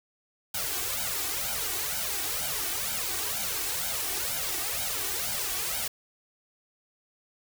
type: noise with flanger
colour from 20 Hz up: white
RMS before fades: -31 dBFS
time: 0.54-5.88 s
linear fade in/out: 5 ms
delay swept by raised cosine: 1.3 to 2.7 ms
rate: 2.1 Hz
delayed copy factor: +1
effects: none